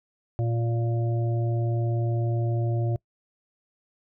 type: harmonic tone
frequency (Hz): 116.54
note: A#2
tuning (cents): 0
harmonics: 1 / 3 / 5 / 6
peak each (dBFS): -23 / -33 / -37 / -39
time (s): 0.39-2.96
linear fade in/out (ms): 0
effects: noise-tail reverb RT60 0.1 s tail -24 dB re dry

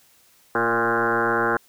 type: tone with frequency modulation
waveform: sine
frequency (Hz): 932.3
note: A#5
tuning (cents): 0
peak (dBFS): -18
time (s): 0.55-1.57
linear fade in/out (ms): 2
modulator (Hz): 117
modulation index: 5.7
effects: white hiss -57 dBFS RMS until 1.68 s

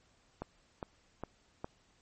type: click train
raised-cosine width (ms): 1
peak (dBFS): -24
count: 4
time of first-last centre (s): 0.42-1.644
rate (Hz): 2.45
effects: pink hiss -69 dBFS RMS until 2.01 s + MP3 32 kbps

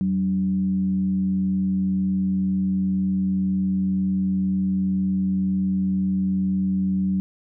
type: tone with frequency modulation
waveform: sine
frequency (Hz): 189.3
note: F#3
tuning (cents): +40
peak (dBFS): -19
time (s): 0.01-7.2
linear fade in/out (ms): 0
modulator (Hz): 102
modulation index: 0.33
effects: none

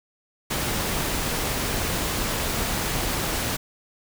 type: noise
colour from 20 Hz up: pink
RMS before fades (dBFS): -26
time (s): 0.5-3.57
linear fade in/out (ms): 10
effects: none

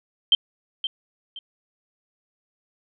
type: tone with echo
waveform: sine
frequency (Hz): 3136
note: G7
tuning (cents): 0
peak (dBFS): -12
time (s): 0.32-0.35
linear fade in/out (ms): 2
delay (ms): 520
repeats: 2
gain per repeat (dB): -11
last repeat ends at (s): 1.39
effects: none

